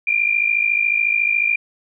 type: tone pair together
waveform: sine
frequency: 2367 / 2421 Hz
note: D7 / D#7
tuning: +13 / -48 cents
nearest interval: unison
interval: 39 cents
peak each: -18 dBFS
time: 0.07-1.56 s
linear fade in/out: 5 ms
effects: none